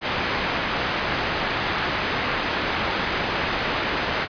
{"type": "low-pass noise", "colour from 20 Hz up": "white", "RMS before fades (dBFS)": -25, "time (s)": [0.01, 4.28], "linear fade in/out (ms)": 50, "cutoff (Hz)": 2200, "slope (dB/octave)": 12, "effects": ["resampled to 11025 Hz"]}